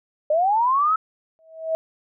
sine linear sweep, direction up, 587.3 to 1318.5 Hz, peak -16 dBFS, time 0.3-0.96 s, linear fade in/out 5 ms
sine tone with exponential growth, 645 Hz, E5, 38 cents flat, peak -17 dBFS, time 1.39-1.75 s, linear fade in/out 0 ms, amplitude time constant 78 ms
effects none

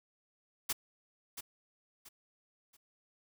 white noise with echo, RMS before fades -33 dBFS, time 0.69-0.73 s, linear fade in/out 10 ms, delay 680 ms, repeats 3, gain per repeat -10 dB, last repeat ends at 2.77 s, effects none

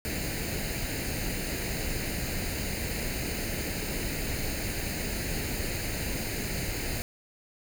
pink noise with comb filter, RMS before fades -32 dBFS, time 0.05-7.02 s, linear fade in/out 0 ms, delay 0.44 ms, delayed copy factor +0.7, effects none

